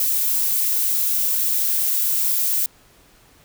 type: noise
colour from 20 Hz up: violet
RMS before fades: -20 dBFS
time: 0-2.66 s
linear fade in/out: 2 ms
effects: pink hiss -53 dBFS RMS until 3.44 s